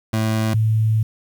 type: tone pair in turn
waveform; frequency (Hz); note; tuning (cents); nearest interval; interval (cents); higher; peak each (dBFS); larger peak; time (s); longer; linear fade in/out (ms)
25% pulse / sine; 110 / 110; A2 / A2; 0 / 0; unison; 0; neither; -14; neither; 0.13-0.54 / 0.54-1.03; second; 5
effects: 8-bit